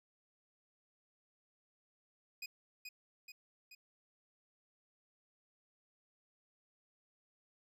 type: tone with echo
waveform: 25% pulse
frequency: 2489 Hz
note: D#7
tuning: in tune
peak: -38 dBFS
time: 2.42-2.46 s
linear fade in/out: 5 ms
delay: 430 ms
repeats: 3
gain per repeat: -4 dB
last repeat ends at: 3.75 s
effects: none